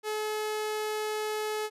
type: tone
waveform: sawtooth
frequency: 427.9 Hz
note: A4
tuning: 48 cents flat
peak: -26 dBFS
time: 0.03-1.7 s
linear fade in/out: 50 ms
effects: resampled to 32000 Hz